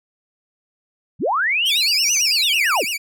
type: linear two-way sweep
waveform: sine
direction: up then down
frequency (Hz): 87.7 to 6272 to 140.1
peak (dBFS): -16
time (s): 1.19-2.85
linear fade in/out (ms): 50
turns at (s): 2.16
type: tone with vibrato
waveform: sawtooth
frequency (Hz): 2560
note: D#7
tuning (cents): +49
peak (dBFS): -18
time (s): 1.65-2.98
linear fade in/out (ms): 20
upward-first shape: sine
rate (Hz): 9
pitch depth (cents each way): 220
type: click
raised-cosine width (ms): 0.3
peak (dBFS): -23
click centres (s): 2.169
effects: none

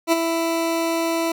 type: tone with ADSR envelope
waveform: 20% pulse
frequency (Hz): 331.1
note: E4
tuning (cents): +8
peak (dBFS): -8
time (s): 0.07-1.32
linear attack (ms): 52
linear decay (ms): 23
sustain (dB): -7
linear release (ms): 5
effects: none

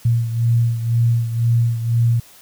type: beating tone pair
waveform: sine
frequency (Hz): 116.54 / 118.54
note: A#2 / A#2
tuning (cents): 0 / +29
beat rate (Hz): 2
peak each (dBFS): -15 / -21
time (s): 0.05-2.2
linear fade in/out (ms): 5
effects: white hiss -46 dBFS RMS until 2.41 s

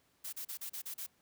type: noise bursts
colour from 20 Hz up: blue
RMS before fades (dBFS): -42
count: 7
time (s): 0.24-1.066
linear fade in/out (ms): 10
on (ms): 88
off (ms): 35
effects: pink hiss -72 dBFS RMS until 1.21 s + high-pass 80 Hz 12 dB/octave

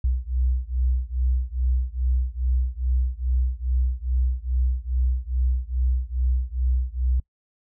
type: beating tone pair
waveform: sine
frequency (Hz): 61.74 / 64.14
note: B1 / C2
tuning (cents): 0 / -34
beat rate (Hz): 2.4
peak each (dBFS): -23 / -24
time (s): 0.04-7.2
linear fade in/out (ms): 5
effects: noise-tail reverb RT60 0.1 s tail -23 dB re dry

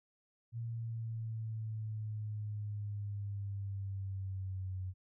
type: exponential sweep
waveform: sine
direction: down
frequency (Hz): 116.54 to 92.6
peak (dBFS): -37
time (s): 0.52-4.94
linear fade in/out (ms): 50
effects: none

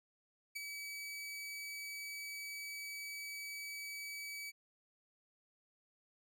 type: tone with ADSR envelope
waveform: sawtooth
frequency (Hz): 2286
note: D7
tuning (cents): -47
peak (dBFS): -35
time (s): 0.55-4.52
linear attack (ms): 15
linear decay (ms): 13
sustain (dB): -5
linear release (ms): 32
effects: none

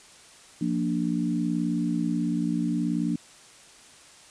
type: chord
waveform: sine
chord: Bb major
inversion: second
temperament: equal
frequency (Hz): 174.61 / 233.1 / 293.7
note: F3 / Bb3 / D4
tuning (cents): 0 / 0 / 0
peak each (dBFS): -28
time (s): 0.61-3.16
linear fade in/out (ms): 5
effects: white hiss -51 dBFS RMS until 4.3 s + resampled to 22050 Hz

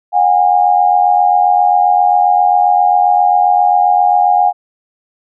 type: tone pair together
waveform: sine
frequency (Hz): 723 / 810.5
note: F#5 / G#5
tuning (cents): -40 / -42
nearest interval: major second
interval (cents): 198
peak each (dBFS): -10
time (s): 0.12-4.53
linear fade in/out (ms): 50
effects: none

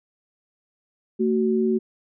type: tone pair together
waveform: sine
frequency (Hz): 225.2 / 374.1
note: A3 / F#4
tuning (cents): +40 / +19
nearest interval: major sixth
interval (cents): 879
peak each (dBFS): -21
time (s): 1.19-1.79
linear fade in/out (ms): 20
effects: none

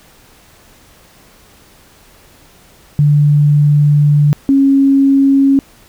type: tone pair in turn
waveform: sine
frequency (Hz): 146.83 / 274.1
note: D3 / C#4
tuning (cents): 0 / -19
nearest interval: major seventh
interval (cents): 1081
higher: second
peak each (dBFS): -6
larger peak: neither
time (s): 2.99-4.33 / 4.49-5.59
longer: first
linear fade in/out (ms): 0
effects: pink hiss -45 dBFS RMS until 5.88 s

